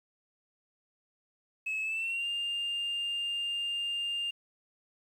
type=tone with pitch glide; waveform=sine; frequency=2586 to 2804 Hz; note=E7 to F7; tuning=-34 to +6 cents; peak=-29 dBFS; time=1.66-4.31 s; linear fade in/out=10 ms; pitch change=+140 cents; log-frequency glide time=1.82-2.27 s; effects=tanh soft clip ceiling -28 dBFS + 10-bit